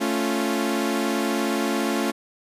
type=chord; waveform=sawtooth; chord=A augmented; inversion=none; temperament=equal; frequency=220 / 277.2 / 349.2 Hz; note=A3 / C#4 / E#4; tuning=0 / 0 / 0 cents; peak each=-22 / -22 / -23 dBFS; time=0-2.12 s; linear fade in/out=20 ms; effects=resampled to 32000 Hz